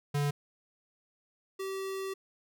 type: tone pair in turn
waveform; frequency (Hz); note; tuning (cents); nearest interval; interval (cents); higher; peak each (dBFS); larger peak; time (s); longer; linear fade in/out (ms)
square; 144.4 / 385.5; D3 / G4; -29 / -29; octave + perfect fourth; 1700; second; -28 / -35; first; 0.14-0.31 / 1.59-2.14; second; 10
effects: none